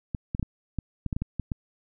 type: clicks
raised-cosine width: 5 ms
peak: -16 dBFS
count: 11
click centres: 0.148 / 0.349 / 0.396 / 0.428 / 0.787 / 1.063 / 1.128 / 1.165 / 1.22 / 1.397 / 1.518 s
effects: none